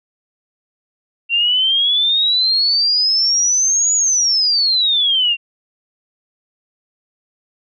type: exponential two-way sweep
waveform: sine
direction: up then down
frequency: 2734 to 6900 to 2734 Hz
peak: -12 dBFS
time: 1.29-5.37 s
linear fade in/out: 50 ms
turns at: 3.94 s
effects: none